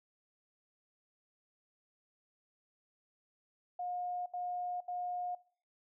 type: tone bursts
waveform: sine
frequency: 716 Hz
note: F5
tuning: 43 cents sharp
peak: -36 dBFS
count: 3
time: 3.79-5.35 s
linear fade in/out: 5 ms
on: 470 ms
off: 75 ms
effects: noise-tail reverb RT60 0.5 s tail -22 dB re dry